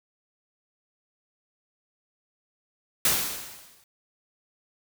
white noise with exponential decay, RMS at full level -20 dBFS, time 3.05-3.84 s, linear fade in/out 2 ms, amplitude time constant 170 ms, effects none

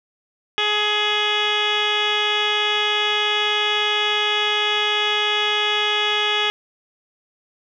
10% pulse tone with low-pass filter, 419.8 Hz, G#4, 19 cents sharp, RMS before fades -20 dBFS, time 0.58-6.5 s, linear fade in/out 0 ms, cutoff 3400 Hz, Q 7.9, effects none

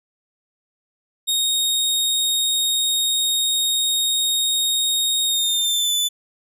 sawtooth tone with pitch glide, 3729 to 3499 Hz, A#7 to A7, 0 to -10 cents, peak -15 dBFS, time 1.27-6.09 s, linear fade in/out 20 ms, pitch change -110 cents, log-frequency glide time 5.26-5.93 s, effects none

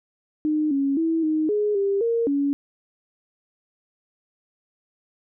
sine tone with pitch steps, 305.7 / 276.5 / 326.1 / 311.4 / 417.7 / 397 / 463.5 / 282.4 Hz, D#4 / C#4 / E4 / D#4 / G#4 / G4 / A#4 / C#4, -30 / -4 / -19 / +2 / +10 / +22 / -10 / +32 cents, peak -19 dBFS, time 0.45-2.53 s, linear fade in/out 0 ms, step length 260 ms, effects none

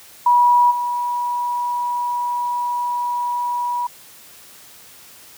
sine tone with level steps, 970 Hz, B5, 31 cents flat, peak -10 / -19 dBFS, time 0.26-3.87 s, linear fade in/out 5 ms, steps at 0.7 s, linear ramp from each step 20 ms, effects white hiss -44 dBFS RMS until 5.37 s + high-pass 60 Hz 12 dB/octave

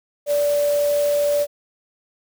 sine tone in noise, 581 Hz, D5, 19 cents flat, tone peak -16 dBFS, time 0.26-1.47 s, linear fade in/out 50 ms, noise white, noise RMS -33 dBFS, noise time 0.26-1.47 s, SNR +14 dB, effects none

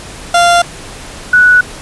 30% pulse / sine tone pair in turn, 694 / 1475.6 Hz, F5 / F#6, -11 / -5 cents, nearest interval octave + minor second, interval 1306 cents, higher second, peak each -3 dBFS, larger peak neither, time 0.34-0.62 / 1.33-1.61 s, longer neither, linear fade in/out 5 ms, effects pink hiss -29 dBFS RMS until 1.81 s + resampled to 24000 Hz

